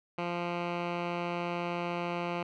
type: tone with low-pass filter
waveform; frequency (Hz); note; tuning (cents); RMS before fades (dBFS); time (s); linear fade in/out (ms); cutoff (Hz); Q
10% pulse; 173.7; F3; -9; -34; 0.18-2.43; 5; 2500; 1.4
effects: none